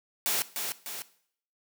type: noise with echo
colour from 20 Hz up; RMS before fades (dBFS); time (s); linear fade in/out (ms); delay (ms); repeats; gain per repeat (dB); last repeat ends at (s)
white; -28; 0.26-0.42; 0; 300; 2; -5; 1.02
effects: noise-tail reverb RT60 0.6 s tail -17 dB re dry + high-pass 200 Hz 12 dB/octave